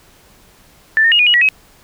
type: tone with pitch steps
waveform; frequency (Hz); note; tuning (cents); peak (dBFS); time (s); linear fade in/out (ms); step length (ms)
sine; 1767 / 1830 / 2865 / 2454 / 2905 / 1927 / 2553; A6 / A#6 / F7 / D#7 / F#7 / B6 / D#7; +7 / -32 / +44 / -25 / -32 / -43 / +44; -8; 0.97-1.488; 0; 74
effects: pink hiss -48 dBFS RMS until 1.83 s